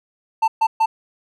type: tone bursts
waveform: triangle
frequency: 891 Hz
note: A5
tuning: 22 cents sharp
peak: -11 dBFS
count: 3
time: 0.42-0.86 s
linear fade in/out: 10 ms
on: 60 ms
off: 130 ms
effects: none